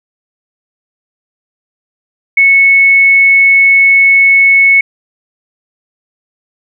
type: tone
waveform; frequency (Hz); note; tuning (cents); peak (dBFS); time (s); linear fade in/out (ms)
sine; 2204; C#7; -11; -3; 2.37-4.81; 5
effects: none